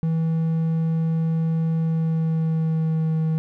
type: tone with pitch glide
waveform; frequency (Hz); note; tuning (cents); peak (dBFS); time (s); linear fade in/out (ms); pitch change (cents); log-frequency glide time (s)
triangle; 162.4 to 159.33; E3 to D#3; -26 to +41; -17; 0.03-3.38; 0; -33; 1.78-3.18
effects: none